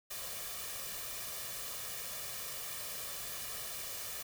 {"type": "noise with comb filter", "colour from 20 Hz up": "white", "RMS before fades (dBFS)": -42, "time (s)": [0.1, 4.23], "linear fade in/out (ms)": 10, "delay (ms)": 1.7, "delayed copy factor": 0.6, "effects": []}